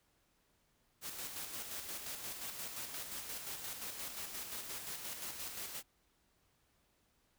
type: noise with tremolo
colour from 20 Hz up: white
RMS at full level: -43 dBFS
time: 1.01-5.83 s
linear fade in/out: 50 ms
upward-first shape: square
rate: 5.7 Hz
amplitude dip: 40%
effects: pink hiss -75 dBFS RMS until 7.38 s